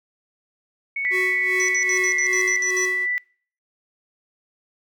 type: tone with pitch glide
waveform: sine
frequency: 2217 to 2081 Hz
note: C#7 to C7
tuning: 0 to -10 cents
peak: -23 dBFS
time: 0.96-2.58 s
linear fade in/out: 5 ms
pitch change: -110 cents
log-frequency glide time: 1.76-2.4 s
type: tone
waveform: sine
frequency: 1975.5 Hz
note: B6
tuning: in tune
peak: -21 dBFS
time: 1.05-3.18 s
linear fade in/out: 0 ms
type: tone with tremolo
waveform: square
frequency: 370 Hz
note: F#4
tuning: in tune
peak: -25 dBFS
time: 1.1-3.07 s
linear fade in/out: 50 ms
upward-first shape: sine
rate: 2.5 Hz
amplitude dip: 80%
type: tone bursts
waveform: sine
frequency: 5920 Hz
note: F#8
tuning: in tune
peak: -24 dBFS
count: 9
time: 1.6-2.852 s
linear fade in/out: 0 ms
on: 84 ms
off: 62 ms
effects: noise-tail reverb RT60 0.5 s tail -25 dB re dry

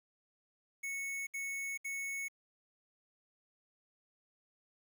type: tone bursts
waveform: square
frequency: 2208 Hz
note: C#7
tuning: 7 cents flat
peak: -38 dBFS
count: 3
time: 0.83-2.284 s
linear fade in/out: 10 ms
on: 440 ms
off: 67 ms
effects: 11-bit

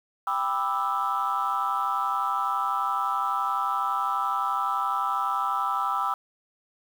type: chord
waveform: sine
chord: E minor seventh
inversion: first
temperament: just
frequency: 791.1 / 988.9 / 1186.7 / 1318.5 Hz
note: G5 / B5 / D6 / E6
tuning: +16 / +2 / +18 / 0 cents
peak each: -30 / -29 / -29 / -27 dBFS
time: 0.27-6.14 s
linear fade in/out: 2 ms
effects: tanh soft clip ceiling -16 dBFS + 8-bit

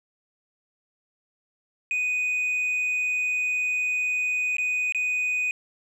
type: tone with dropouts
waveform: sine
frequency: 2489 Hz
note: D#7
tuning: in tune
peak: -20 dBFS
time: 1.91-5.51 s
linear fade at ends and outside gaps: 1 ms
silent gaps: 4.568-4.583 / 4.923-4.947 s
effects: tanh soft clip ceiling -22 dBFS

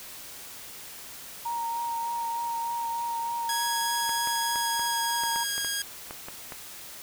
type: tone with vibrato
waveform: sine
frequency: 932.3 Hz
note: A#5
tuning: in tune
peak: -28 dBFS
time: 1.45-5.44 s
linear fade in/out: 10 ms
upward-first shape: triangle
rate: 3.3 Hz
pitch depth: 17 cents each way
type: tone with pitch glide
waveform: 10% pulse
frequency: 1661.2 to 1636.4 Hz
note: G#6 to G#6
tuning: 0 to -26 cents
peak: -19 dBFS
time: 3.49-5.82 s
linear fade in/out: 2 ms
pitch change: -26 cents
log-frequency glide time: 4.45-5.63 s
type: clicks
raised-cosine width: 0.5 ms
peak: -22 dBFS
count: 11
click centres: 4.093 / 4.273 / 4.558 / 4.795 / 5.236 / 5.36 / 5.58 / 5.647 / 6.109 / 6.285 / 6.522 s
effects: white hiss -43 dBFS RMS until 7.02 s

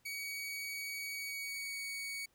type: tone with pitch glide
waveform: sawtooth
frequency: 2256 to 2240 Hz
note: C#7 to C#7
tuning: +30 to +18 cents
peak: -36 dBFS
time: 0.05-2.26 s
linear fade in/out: 10 ms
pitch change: -12 cents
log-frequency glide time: 1.11-1.84 s
effects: pink hiss -73 dBFS RMS until 2.34 s

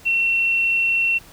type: tone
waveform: sine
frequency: 2716 Hz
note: F7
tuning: 49 cents flat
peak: -16 dBFS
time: 0.05-1.19 s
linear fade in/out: 20 ms
effects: pink hiss -46 dBFS RMS until 1.32 s

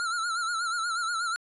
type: tone with vibrato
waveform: square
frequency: 1374 Hz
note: F6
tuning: 29 cents flat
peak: -28 dBFS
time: 0-1.36 s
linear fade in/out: 0 ms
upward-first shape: sine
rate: 8.3 Hz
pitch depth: 84 cents each way
effects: resampled to 24000 Hz

